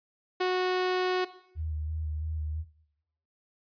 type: tone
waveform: sawtooth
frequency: 367.1 Hz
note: F#4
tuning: 14 cents flat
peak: -21 dBFS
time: 0.4-1.25 s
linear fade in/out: 10 ms
type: tone with vibrato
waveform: sine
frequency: 77.78 Hz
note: D#2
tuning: in tune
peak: -30 dBFS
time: 1.55-2.65 s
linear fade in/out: 50 ms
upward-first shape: square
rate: 3 Hz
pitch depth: 25 cents each way
effects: noise-tail reverb RT60 0.8 s tail -17 dB re dry + resampled to 11025 Hz